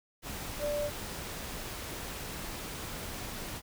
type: tone in noise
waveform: sine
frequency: 587 Hz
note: D5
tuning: 1 cent flat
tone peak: -30 dBFS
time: 0.59-0.91 s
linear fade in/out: 50 ms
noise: pink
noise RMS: -40 dBFS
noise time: 0.22-3.62 s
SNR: +7 dB
effects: none